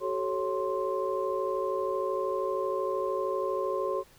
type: tone cluster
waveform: sine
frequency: 378.7 / 431.6 / 550 / 1050 Hz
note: F#4 / A4 / C#5 / C6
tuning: +40 / -33 / -14 / +6 cents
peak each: -32 / -34 / -32 / -34 dBFS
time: 0-4.04 s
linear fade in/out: 50 ms
effects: pink hiss -58 dBFS RMS until 4.18 s